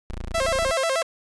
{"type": "tone", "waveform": "20% pulse", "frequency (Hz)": 28.7, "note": "A#0", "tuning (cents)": -26, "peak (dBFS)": -26, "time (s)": [0.1, 0.72], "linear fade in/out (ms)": 0}
{"type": "tone with vibrato", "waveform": "sawtooth", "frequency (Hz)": 594, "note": "D5", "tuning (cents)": 20, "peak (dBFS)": -17, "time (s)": [0.34, 1.03], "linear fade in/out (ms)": 10, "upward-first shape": "square", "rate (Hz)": 8.1, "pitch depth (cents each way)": 190}
{"effects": ["resampled to 24000 Hz", "7-bit"]}